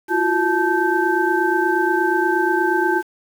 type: tone cluster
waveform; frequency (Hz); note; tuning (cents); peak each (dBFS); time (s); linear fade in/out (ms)
sine; 338 / 366.4 / 869 / 1557; E4 / F#4 / A5 / G6; +43 / -17 / -22 / -12; -21; 0.08-3.03; 50
effects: 7-bit